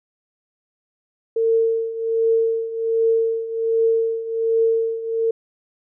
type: tone with tremolo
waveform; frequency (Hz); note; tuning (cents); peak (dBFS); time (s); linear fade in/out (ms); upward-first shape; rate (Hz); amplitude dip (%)
sine; 453.2; A#4; -49; -13; 1.36-5.31; 5; triangle; 1.3; 80
effects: none